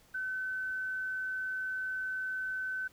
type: tone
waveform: sine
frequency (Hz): 1521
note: F#6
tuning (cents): +47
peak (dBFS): -33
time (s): 0.14-2.88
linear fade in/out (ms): 10
effects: pink hiss -63 dBFS RMS until 2.92 s